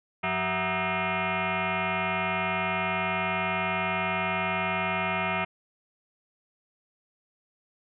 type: tone with frequency modulation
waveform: sine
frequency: 740 Hz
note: F#5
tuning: in tune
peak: -25 dBFS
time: 0.23-5.45 s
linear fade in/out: 10 ms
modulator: 280 Hz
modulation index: 6.9
effects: none